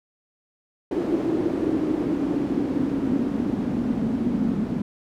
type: noise with band-pass filter sweep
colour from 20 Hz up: pink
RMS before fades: -24 dBFS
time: 0.91-4.82 s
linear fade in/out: 5 ms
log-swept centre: 340 to 220 Hz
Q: 5.2
effects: none